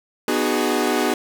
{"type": "chord", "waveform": "sawtooth", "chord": "G# minor seventh", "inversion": "first", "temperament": "equal with one note detuned", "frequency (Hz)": [246.9, 304.2, 370, 415.3], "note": ["B3", "D#4", "F#4", "G#4"], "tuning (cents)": [0, -39, 0, 0], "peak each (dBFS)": -20, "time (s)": [0.28, 1.14], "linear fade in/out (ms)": 2, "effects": []}